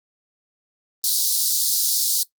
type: high-pass noise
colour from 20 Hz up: pink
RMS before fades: -20 dBFS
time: 1.04-2.23 s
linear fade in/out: 0 ms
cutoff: 4100 Hz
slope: 48 dB/octave
effects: noise-tail reverb RT60 0.1 s tail -18 dB re dry + Opus 32 kbps